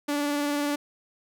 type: tone with vibrato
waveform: sawtooth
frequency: 290 Hz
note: D4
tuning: 22 cents flat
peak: -21 dBFS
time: 0.08-0.76 s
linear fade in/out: 10 ms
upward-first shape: sine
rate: 20 Hz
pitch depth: 24 cents each way
effects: none